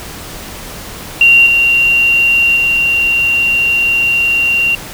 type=tone with level steps; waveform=sine; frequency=2763 Hz; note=F7; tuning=19 cents flat; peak=-3 / -7 / -9 dBFS; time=1.21-4.75 s; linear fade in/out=2 ms; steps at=1.46 / 2.56 s; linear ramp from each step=5 ms; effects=pink hiss -28 dBFS RMS until 4.93 s